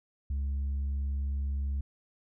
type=tone; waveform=sine; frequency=69.3 Hz; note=C#2; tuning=in tune; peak=-26 dBFS; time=0.3-1.81 s; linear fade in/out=5 ms; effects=tanh soft clip ceiling -28 dBFS